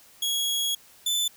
sawtooth tone pair in turn, 3324 / 3514 Hz, G#7 / A7, +1 / -3 cents, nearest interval minor second, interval 96 cents, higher second, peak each -21 / -20 dBFS, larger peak second, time 0.22-0.75 / 1.06-1.28 s, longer first, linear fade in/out 5 ms, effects white hiss -54 dBFS RMS until 1.36 s

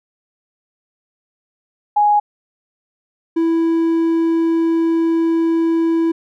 sine / triangle tone pair in turn, 831 / 329.8 Hz, G#5 / E4, +1 / +1 cents, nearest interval octave + major third, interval 1600 cents, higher first, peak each -10 / -11 dBFS, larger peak first, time 1.96-2.2 / 3.36-6.12 s, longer second, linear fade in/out 10 ms, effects none

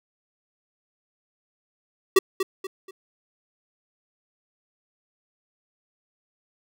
square tone with echo, 382.5 Hz, G4, 42 cents flat, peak -13 dBFS, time 2.16-2.19 s, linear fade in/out 5 ms, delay 240 ms, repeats 3, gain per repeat -9 dB, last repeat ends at 2.91 s, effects none

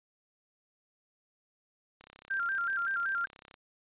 click train, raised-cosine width 0.2 ms, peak -33 dBFS, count 52, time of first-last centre 2.01-3.542 s, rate 33.3 Hz
sine tone with vibrato, 1480 Hz, F#6, in tune, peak -29 dBFS, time 2.3-3.26 s, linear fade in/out 10 ms, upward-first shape square, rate 5.3 Hz, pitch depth 110 cents each way
effects resampled to 8000 Hz

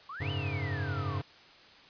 sine exponential two-way sweep, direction up then down, 1046.5 to 3062 to 1046.5 Hz, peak -39 dBFS, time 0.09-1.18 s, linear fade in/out 5 ms, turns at 0.31 s
square chord, F# suspended second, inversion none, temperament equal, 92.5 / 103.83 / 138.59 Hz, F#2 / G#2 / C#3, 0 / 0 / 0 cents, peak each -37 dBFS, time 0.2-1.22 s, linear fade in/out 10 ms
effects white hiss -55 dBFS RMS until 1.89 s + resampled to 11025 Hz

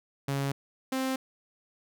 sawtooth tone pair in turn, 138.59 / 262.7 Hz, C#3 / C4, 0 / +7 cents, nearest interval major seventh, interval 1107 cents, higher second, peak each -24 dBFS, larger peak neither, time 0.28-0.52 / 0.92-1.16 s, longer neither, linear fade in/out 5 ms, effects none

